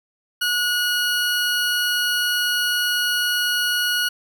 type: tone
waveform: 20% pulse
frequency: 1454 Hz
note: F#6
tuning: 31 cents flat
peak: -14 dBFS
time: 0.41-4.09 s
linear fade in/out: 10 ms
effects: none